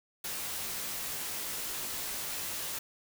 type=noise with comb filter; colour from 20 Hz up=white; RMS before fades=-37 dBFS; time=0.24-2.79 s; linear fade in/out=5 ms; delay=16 ms; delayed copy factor=-0.55; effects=none